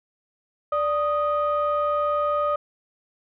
sine tone pair together, 587.3 / 1244.5 Hz, D5 / D#6, 0 / 0 cents, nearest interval octave + minor second, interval 1300 cents, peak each -22 / -22 dBFS, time 0.72-2.56 s, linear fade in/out 5 ms, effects tanh soft clip ceiling -15 dBFS

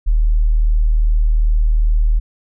sine tone, 38.73 Hz, D#1, 7 cents flat, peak -10 dBFS, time 0.06-2.2 s, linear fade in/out 20 ms, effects none

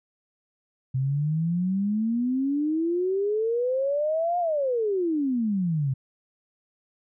sine exponential two-way sweep, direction up then down, 128.4 to 717 to 128.4 Hz, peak -22 dBFS, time 0.94-5.94 s, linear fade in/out 10 ms, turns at 4.39 s, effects none

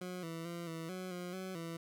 20% pulse tone with pitch steps, 181.3 / 164.7 / 171.1 / 163.5 / 184.8 / 178.2 / 187.5 / 166.2 Hz, F#3 / E3 / F3 / E3 / F#3 / F3 / F#3 / E3, -35 / -1 / -35 / -14 / -2 / +35 / +23 / +15 cents, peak -36 dBFS, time 0.01-1.77 s, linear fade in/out 5 ms, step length 220 ms, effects none

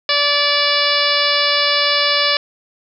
harmonic tone, 579 Hz, D5, 25 cents flat, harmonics 1 / 2 / 3 / 4 / 5 / 6 / 7 / 8 / 9, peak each -22 / -22 / -22 / -22 / -22 / -22 / -22 / -22 / -22 dBFS, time 0.09-2.37 s, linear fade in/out 2 ms, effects none

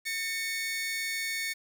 sawtooth tone pair together, 1810.5 / 2217 Hz, A6 / C#7, +49 / 0 cents, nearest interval major third, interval 351 cents, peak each -32 / -29 dBFS, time 0.05-1.54 s, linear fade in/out 20 ms, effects 9-bit

